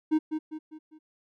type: tone with echo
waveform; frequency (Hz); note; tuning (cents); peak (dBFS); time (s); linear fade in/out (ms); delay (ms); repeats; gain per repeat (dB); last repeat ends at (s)
triangle; 311.1; D#4; 0; -18; 0.11-0.19; 20; 200; 4; -7; 0.99
effects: none